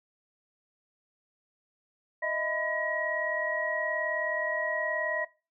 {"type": "tone cluster", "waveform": "sine", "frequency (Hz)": [619, 658, 1004, 1904], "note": ["D#5", "E5", "B5", "A#6"], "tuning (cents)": [-9, -3, 28, 36], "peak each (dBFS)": [-33, -35, -38, -31], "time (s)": [2.22, 5.25], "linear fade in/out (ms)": 10, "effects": ["noise-tail reverb RT60 0.3 s tail -21 dB re dry"]}